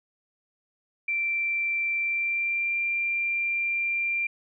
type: tone with pitch glide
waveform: sine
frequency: 2349 to 2375 Hz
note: D7 to D7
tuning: 0 to +19 cents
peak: -24 dBFS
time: 1.08-4.27 s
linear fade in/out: 5 ms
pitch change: +19 cents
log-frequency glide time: 2-2.76 s
effects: none